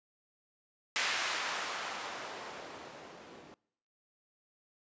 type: noise with low-pass filter sweep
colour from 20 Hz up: violet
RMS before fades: -39 dBFS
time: 0.96-3.54 s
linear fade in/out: 0 ms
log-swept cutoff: 1900 to 310 Hz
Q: 0.82
effects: noise-tail reverb RT60 0.8 s tail -26 dB re dry + resampled to 16000 Hz